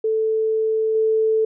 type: tone with level steps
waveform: sine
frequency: 440 Hz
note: A4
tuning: in tune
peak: -17 / -15 dBFS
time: 0.04-1.45 s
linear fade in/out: 5 ms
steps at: 0.95 s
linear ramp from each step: 2 ms
effects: none